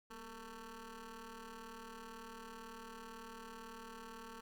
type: ring-modulated tone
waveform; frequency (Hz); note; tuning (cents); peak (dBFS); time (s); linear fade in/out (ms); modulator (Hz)
15% pulse; 220; A3; 0; -40; 0.1-4.41; 10; 679
effects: none